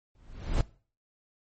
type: noise with exponential growth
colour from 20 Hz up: brown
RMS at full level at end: -22 dBFS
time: 0.15-0.61 s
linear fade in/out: 1 ms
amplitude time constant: 100 ms
effects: noise-tail reverb RT60 0.4 s tail -20 dB re dry + MP3 32 kbps